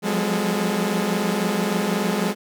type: tone cluster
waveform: sawtooth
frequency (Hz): 175 / 181.3 / 204.9 / 251.8 / 433.6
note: F3 / F#3 / G#3 / B3 / A4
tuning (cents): +4 / -35 / -23 / +34 / -25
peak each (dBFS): -26 / -23 / -19 / -28 / -25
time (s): 0.02-2.35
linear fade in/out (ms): 50
effects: none